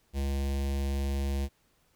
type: tone with notch filter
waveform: square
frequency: 69 Hz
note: C#2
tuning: 7 cents flat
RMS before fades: -30 dBFS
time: 0.13-1.49 s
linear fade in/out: 50 ms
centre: 1300 Hz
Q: 1.1
effects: pink hiss -69 dBFS RMS until 1.95 s